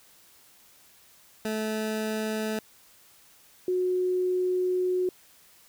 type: tone pair in turn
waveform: 20% pulse / sine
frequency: 217.3 / 365.5 Hz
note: A3 / F#4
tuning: -21 / -21 cents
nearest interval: major sixth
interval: 900 cents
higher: second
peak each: -23 dBFS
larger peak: neither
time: 1.45-2.59 / 3.68-5.09 s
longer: second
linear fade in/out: 2 ms
effects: white hiss -57 dBFS RMS until 5.68 s